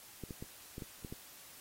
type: clicks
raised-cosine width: 3 ms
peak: -30 dBFS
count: 7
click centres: 0.237 / 0.308 / 0.425 / 0.781 / 0.822 / 1.048 / 1.125 s
effects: white hiss -55 dBFS RMS until 1.6 s + AAC 48 kbps